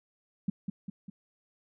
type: tone with echo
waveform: sine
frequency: 194.5 Hz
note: G3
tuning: 13 cents flat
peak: -24 dBFS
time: 0.48-0.5 s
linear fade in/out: 5 ms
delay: 200 ms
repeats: 3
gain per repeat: -5 dB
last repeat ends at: 1.1 s
effects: none